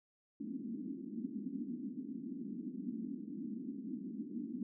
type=band-pass noise; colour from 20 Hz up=pink; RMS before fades=-43 dBFS; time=0.4-4.63 s; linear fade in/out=2 ms; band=210 to 290 Hz; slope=48 dB/octave; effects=none